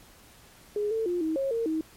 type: tone with pitch steps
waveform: sine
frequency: 416 / 446.2 / 352.5 / 317.8 / 543 / 459.3 / 317 Hz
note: G#4 / A4 / F4 / D#4 / C#5 / A#4 / D#4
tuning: +3 / +24 / +16 / +37 / -36 / -26 / +32 cents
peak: -25 dBFS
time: 0.76-1.81 s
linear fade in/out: 2 ms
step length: 150 ms
effects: pink hiss -54 dBFS RMS until 1.96 s + MP3 64 kbps